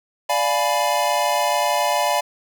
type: chord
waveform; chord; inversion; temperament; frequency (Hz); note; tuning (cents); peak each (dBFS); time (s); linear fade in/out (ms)
square; D diminished seventh; none; equal with one note detuned; 587.3 / 698.5 / 840.7 / 987.8; D5 / F5 / Ab5 / Cb6; 0 / 0 / +21 / 0; -24; 0.29-2.21; 10
effects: none